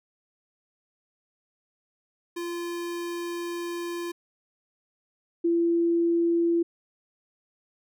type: tone pair in turn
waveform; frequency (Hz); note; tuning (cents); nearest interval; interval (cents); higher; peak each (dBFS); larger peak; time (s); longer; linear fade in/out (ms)
square / sine; 344.8 / 338.7; F4 / E4; -22 / +47; unison; 31; first; -31 / -20; second; 2.36-4.12 / 5.44-6.63; first; 10
effects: none